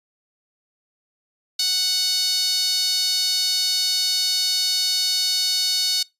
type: tone with high-pass filter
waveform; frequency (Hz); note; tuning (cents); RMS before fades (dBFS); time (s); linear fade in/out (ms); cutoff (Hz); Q
sawtooth; 740; F#5; 0; -21; 1.59-6.03; 5; 4300; 5.1
effects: noise-tail reverb RT60 0.2 s tail -23 dB re dry + resampled to 32000 Hz